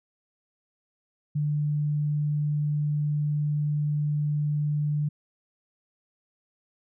sine tone, 148.4 Hz, D3, 18 cents sharp, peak -23 dBFS, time 1.35-5.09 s, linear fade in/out 10 ms, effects none

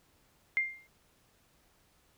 sine tone with exponential decay, 2107 Hz, C7, 12 cents sharp, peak -23 dBFS, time 0.57-0.87 s, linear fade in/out 0 ms, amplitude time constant 65 ms, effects pink hiss -68 dBFS RMS until 2.17 s

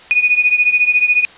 sine beating tone pair, 2467 / 2481 Hz, D#7 / D#7, -15 / -6 cents, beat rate 14 Hz, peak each -12 / -15 dBFS, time 0.11-1.25 s, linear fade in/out 0 ms, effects white hiss -40 dBFS RMS until 1.37 s + resampled to 8000 Hz

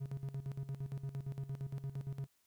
triangle tone with tremolo, 136.8 Hz, C#3, 23 cents flat, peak -35 dBFS, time 0-2.27 s, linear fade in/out 20 ms, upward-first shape square, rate 8.7 Hz, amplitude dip 75%, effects white hiss -75 dBFS RMS until 2.46 s

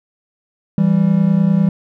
triangle tone pair together, 165.96 / 196 Hz, E3 / G3, +12 / 0 cents, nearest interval minor third, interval 288 cents, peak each -12 / -11 dBFS, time 0.78-1.69 s, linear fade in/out 2 ms, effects none

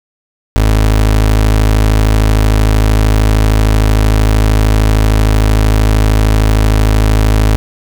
30% pulse tone, 53.1 Hz, G#1, 39 cents sharp, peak -4 dBFS, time 0.56-7.56 s, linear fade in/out 0 ms, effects none

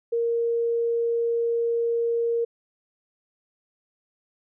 sine tone, 466.2 Hz, A#4, in tune, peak -21 dBFS, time 0.12-2.45 s, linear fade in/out 10 ms, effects none

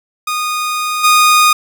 sawtooth tone with level steps, 1233 Hz, D#6, 16 cents flat, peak -12 / -3 dBFS, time 0.27-1.53 s, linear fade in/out 5 ms, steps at 1.03 s, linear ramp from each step 20 ms, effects none

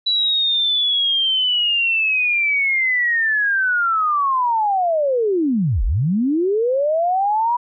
sine linear two-way sweep, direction down then up, 3951 to 34.65 to 977 Hz, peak -15 dBFS, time 0.06-7.57 s, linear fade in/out 10 ms, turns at 5.84 s, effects none

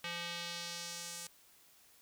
square tone with band-pass filter sweep, 172 Hz, F3, 26 cents flat, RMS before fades -43 dBFS, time 0.04-1.27 s, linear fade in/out 2 ms, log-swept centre 2800 to 8200 Hz, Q 1.4, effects white hiss -64 dBFS RMS until 2.01 s

